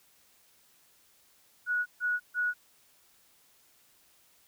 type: tone bursts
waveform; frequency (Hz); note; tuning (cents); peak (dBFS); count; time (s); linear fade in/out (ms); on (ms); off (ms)
sine; 1463; F#6; -20; -26; 3; 1.66-2.54; 50; 200; 140
effects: white hiss -64 dBFS RMS until 4.47 s